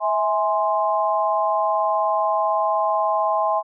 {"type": "chord", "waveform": "sine", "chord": "E augmented", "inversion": "none", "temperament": "equal with one note detuned", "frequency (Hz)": [649.1, 830.6, 1046.5], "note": ["E5", "G#5", "B#5"], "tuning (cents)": [-27, 0, 0], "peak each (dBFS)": -22, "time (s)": [0, 3.63], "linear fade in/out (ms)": 50, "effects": []}